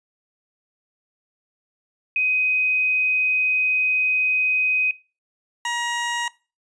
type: tone pair in turn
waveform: sine / 20% pulse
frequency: 2512 / 950.2 Hz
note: D#7 / A#5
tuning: +16 / +33 cents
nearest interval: octave + perfect fourth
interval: 1683 cents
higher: first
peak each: -18 / -18 dBFS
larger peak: neither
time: 2.16-4.91 / 5.65-6.28 s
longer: first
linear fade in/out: 2 ms
effects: noise-tail reverb RT60 0.3 s tail -20 dB re dry + resampled to 22050 Hz